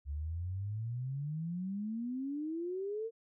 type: exponential sweep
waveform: sine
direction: up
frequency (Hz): 69.3 to 463.3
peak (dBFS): -35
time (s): 0.05-3.11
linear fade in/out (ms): 50
effects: none